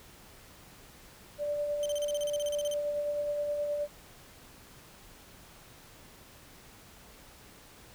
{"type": "tone with tremolo", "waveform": "sine", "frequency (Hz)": 586, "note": "D5", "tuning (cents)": -4, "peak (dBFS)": -28, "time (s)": [1.38, 3.88], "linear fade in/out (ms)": 50, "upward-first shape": "sine", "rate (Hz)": 9.5, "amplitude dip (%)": 30}
{"type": "tone bursts", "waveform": "20% pulse", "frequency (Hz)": 3100, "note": "G7", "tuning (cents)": -20, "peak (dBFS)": -32, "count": 15, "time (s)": [1.83, 2.739], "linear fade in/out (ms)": 0, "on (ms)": 27, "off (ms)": 36}
{"effects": ["pink hiss -54 dBFS RMS until 7.94 s"]}